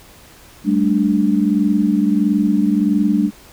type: chord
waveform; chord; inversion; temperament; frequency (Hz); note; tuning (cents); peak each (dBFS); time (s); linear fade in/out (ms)
sine; G suspended second; none; equal with one note detuned; 196 / 217.5 / 293.7; G3 / A3 / D4; 0 / -20 / 0; -17; 0.64-3.31; 50
effects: pink hiss -44 dBFS RMS until 3.52 s